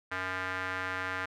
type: tone with band-pass filter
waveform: square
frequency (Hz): 93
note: F#2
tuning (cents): +9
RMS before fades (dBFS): -35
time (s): 0.11-1.26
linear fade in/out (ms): 10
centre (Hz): 1600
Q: 2.6
effects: none